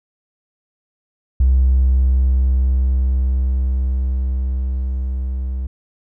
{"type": "tone with level ramp", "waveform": "triangle", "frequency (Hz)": 64.6, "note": "C2", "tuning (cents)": -21, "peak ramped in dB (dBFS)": [-6, -18], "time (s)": [1.4, 5.67], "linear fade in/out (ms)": 5, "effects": ["tanh soft clip ceiling -7 dBFS"]}